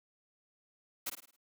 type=noise with echo; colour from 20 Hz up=white; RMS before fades=-36 dBFS; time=1.06-1.1 s; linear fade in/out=10 ms; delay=53 ms; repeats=5; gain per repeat=-7 dB; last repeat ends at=1.365 s; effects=high-pass 150 Hz 12 dB/octave